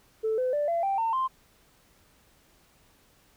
sine tone with pitch steps, 440 / 508.4 / 587.3 / 678.6 / 784 / 905.8 / 1046.5 Hz, A4 / C5 / D5 / F5 / G5 / A#5 / C6, 0 / -50 / 0 / -50 / 0 / -50 / 0 cents, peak -23 dBFS, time 0.23-1.28 s, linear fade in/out 20 ms, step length 150 ms, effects tanh soft clip ceiling -20 dBFS + pink hiss -62 dBFS RMS until 3.36 s

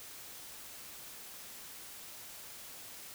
silence, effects white hiss -49 dBFS RMS until 3.14 s

